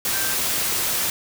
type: tone in noise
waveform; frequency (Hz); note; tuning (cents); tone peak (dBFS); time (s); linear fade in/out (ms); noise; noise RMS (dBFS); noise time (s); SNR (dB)
sine; 1568; G6; 0; -30; 0.13-0.34; 2; white; -23; 0.05-1.1; -10
effects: none